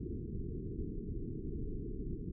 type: low-pass noise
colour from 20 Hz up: pink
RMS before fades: -40 dBFS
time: 0-2.32 s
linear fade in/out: 10 ms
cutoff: 430 Hz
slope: 96 dB/octave
effects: none